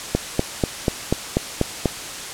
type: click train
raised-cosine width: 2 ms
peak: -3 dBFS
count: 8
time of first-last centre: 0.15-1.857 s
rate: 4.1 Hz
effects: white hiss -31 dBFS RMS until 2.33 s + low-pass 9000 Hz 12 dB/octave